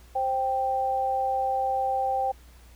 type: tone pair together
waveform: sine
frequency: 525.7 / 784 Hz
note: C5 / G5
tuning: +8 / 0 cents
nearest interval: perfect fifth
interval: 692 cents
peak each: -30 / -24 dBFS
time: 0.15-2.32 s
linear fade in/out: 10 ms
effects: added 60 Hz sine -49 dBFS peak until 2.75 s + pink hiss -57 dBFS RMS until 2.75 s